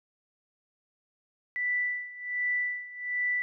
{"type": "tone with tremolo", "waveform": "sine", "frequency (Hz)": 1975.5, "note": "B6", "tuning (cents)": 0, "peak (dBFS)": -25, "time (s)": [1.56, 3.42], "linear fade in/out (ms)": 0, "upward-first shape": "sine", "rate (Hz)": 1.3, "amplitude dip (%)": 85, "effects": []}